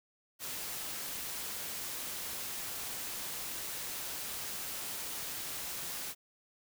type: noise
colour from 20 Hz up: white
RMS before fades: -40 dBFS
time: 0.39-6.15 s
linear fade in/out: 50 ms
effects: none